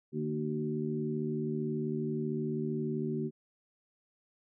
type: harmonic tone with a mistuned harmonic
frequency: 75.5 Hz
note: D2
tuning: 48 cents sharp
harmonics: 2 / 3 / 4 / 5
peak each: -36 / -35 / -41 / -36 dBFS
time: 0.12-3.31 s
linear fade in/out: 50 ms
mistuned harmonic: 3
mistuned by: +21 cents
effects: none